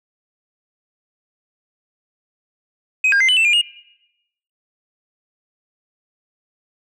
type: tone with pitch steps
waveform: sine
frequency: 2524 / 1611 / 2077 / 2996 / 2664 / 2409 / 2856 Hz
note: D#7 / G6 / C7 / F#7 / E7 / D7 / F7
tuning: +24 / +47 / -13 / +21 / +18 / +43 / +38 cents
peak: -9 dBFS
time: 3.04-3.614 s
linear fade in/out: 5 ms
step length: 82 ms
effects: noise-tail reverb RT60 0.9 s tail -23 dB re dry + tanh soft clip ceiling -11 dBFS